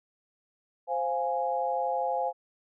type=chord; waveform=sine; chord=F minor; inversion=second; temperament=equal; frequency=523.3 / 698.5 / 830.6 Hz; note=C5 / F5 / Ab5; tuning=0 / 0 / 0 cents; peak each=-31 / -31 / -30 dBFS; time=0.87-2.33 s; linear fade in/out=50 ms; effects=none